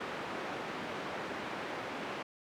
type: band-pass noise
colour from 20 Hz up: pink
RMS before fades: -40 dBFS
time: 0-2.23 s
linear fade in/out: 10 ms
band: 270 to 2300 Hz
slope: 12 dB/octave
effects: none